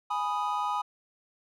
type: chord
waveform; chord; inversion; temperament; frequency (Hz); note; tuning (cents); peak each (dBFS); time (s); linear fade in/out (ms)
triangle; G# minor; none; equal; 830.6 / 987.8 / 1244.5; G#5 / B5 / D#6; 0 / 0 / 0; -30; 0.1-0.82; 10
effects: none